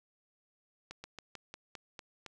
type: slowing click train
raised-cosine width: 0.2 ms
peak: -27 dBFS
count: 8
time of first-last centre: 0.91-2.263 s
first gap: 130 ms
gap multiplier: 1.13
effects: none